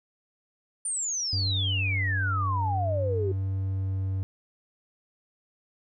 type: exponential sweep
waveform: sine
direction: down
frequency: 9260 to 370 Hz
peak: -27 dBFS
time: 0.85-3.32 s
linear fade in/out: 5 ms
type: tone with pitch glide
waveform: triangle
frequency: 96.2 to 95.54 Hz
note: G2 to G2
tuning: -32 to -44 cents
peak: -24 dBFS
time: 1.33-4.23 s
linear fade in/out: 0 ms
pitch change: -12 cents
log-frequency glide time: 3.44-4.04 s
effects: none